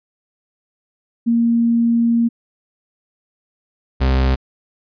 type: tone pair in turn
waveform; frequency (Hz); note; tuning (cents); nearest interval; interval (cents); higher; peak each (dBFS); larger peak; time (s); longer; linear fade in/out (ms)
sine / 40% pulse; 233.1 / 65.41; A#3 / C2; 0 / 0; octave + minor seventh; 2200; first; -12; neither; 1.26-2.29 / 4-4.36; first; 20
effects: resampled to 11025 Hz